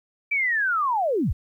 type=linear sweep; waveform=sine; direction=down; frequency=2349 to 32.7 Hz; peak=-20 dBFS; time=0.31-1.33 s; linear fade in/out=10 ms; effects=10-bit